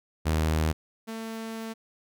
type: tone pair in turn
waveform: sawtooth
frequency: 78.7 / 224.1 Hz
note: D#2 / A3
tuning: +20 / +32 cents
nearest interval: octave + tritone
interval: 1812 cents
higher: second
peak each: -19 / -30 dBFS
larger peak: first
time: 0.25-0.73 / 1.07-1.74 s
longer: second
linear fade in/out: 20 ms
effects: none